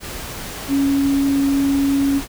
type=tone in noise; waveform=sine; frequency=277.2 Hz; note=C#4; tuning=in tune; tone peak=-14 dBFS; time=0.68-2.22 s; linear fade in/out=50 ms; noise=pink; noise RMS=-30 dBFS; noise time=0-2.28 s; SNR=+13 dB; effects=none